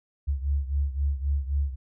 sine beating tone pair, 69.3 / 73.1 Hz, C#2 / D2, 0 / -7 cents, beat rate 3.8 Hz, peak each -25 / -29 dBFS, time 0.27-1.76 s, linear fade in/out 20 ms, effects none

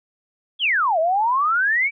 sine exponential two-way sweep, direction down then up, 3464 to 622.3 to 2341 Hz, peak -16 dBFS, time 0.59-1.91 s, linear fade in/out 50 ms, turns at 0.99 s, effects none

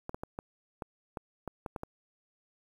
clicks, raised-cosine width 1 ms, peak -23 dBFS, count 10, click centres 0.094 / 0.145 / 0.235 / 0.389 / 0.822 / 1.172 / 1.477 / 1.662 / 1.762 / 1.834 s, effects 9-bit

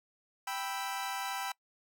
sawtooth chord, E minor, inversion first, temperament equal, 784 / 987.8 / 1318.5 Hz, G5 / B5 / E6, 0 / 0 / 0 cents, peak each -34 / -36 / -38 dBFS, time 0.47-1.52 s, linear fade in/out 5 ms, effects noise-tail reverb RT60 0.1 s tail -23 dB re dry

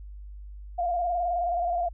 sine tone with vibrato, 698.5 Hz, F5, in tune, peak -24 dBFS, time 0.78-1.89 s, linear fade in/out 10 ms, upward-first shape square, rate 19 Hz, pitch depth 44 cents each way, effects added 50 Hz sine -39 dBFS peak until 1.93 s

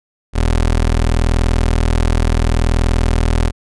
25% pulse tone, 40.69 Hz, E1, 22 cents flat, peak -8 dBFS, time 0.33-3.52 s, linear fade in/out 50 ms, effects resampled to 24000 Hz

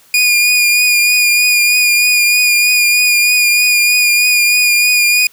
sawtooth tone with vibrato, 2441 Hz, D#7, 34 cents flat, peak -5 dBFS, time 0.14-5.27 s, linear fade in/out 2 ms, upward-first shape triangle, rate 3.2 Hz, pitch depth 27 cents each way, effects white hiss -47 dBFS RMS until 5.32 s

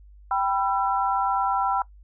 sine chord, E minor, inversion first, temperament equal with one note detuned, 784 / 987.8 / 1344.7 Hz, G5 / B5 / E6, 0 / 0 / +34 cents, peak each -24 / -26 / -27 dBFS, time 0.31-1.82 s, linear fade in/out 2 ms, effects noise-tail reverb RT60 0.1 s tail -19 dB re dry + added 50 Hz sine -46 dBFS peak until 2.03 s

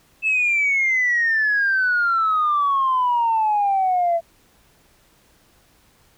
sine exponential sweep, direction down, 2637 to 665 Hz, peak -15 dBFS, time 0.22-4.21 s, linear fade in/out 50 ms, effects tanh soft clip ceiling -12 dBFS + pink hiss -57 dBFS RMS until 6.17 s

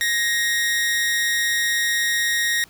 sawtooth tone with amplitude modulation, 1872 Hz, A#6, 7 cents sharp, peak -13 dBFS, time 0.01-2.64 s, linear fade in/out 0 ms, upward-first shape sine, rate 216 Hz, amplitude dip 50%, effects pink hiss -51 dBFS RMS until 2.69 s

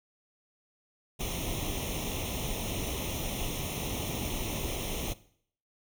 pink noise with comb filter, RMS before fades -34 dBFS, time 1.19-5.14 s, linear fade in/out 20 ms, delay 0.32 ms, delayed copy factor +0.85, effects noise-tail reverb RT60 0.6 s tail -18 dB re dry

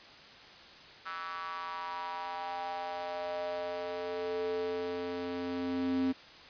square tone with high-pass filter sweep, 87.9 Hz, F2, 12 cents sharp, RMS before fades -36 dBFS, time 1.05-6.13 s, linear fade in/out 20 ms, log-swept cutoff 1300 to 260 Hz, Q 5.1, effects white hiss -52 dBFS RMS until 6.49 s + resampled to 11025 Hz

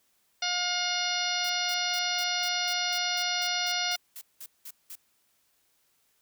harmonic tone, 714 Hz, F5, 38 cents sharp, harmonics 1 / 2 / 3 / 4 / 5 / 6 / 7 / 8, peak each -35 / -35 / -35 / -35 / -35 / -35 / -35 / -35 dBFS, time 0.42-3.96 s, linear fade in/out 5 ms
blue noise bursts, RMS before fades -42 dBFS, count 15, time 1.44-4.955 s, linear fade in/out 5 ms, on 57 ms, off 190 ms
effects white hiss -70 dBFS RMS until 6.21 s

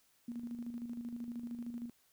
sine tone with tremolo, 237.5 Hz, A#3, 33 cents sharp, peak -38 dBFS, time 0.28-1.9 s, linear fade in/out 5 ms, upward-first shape square, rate 13 Hz, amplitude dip 50%, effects white hiss -71 dBFS RMS until 2.12 s

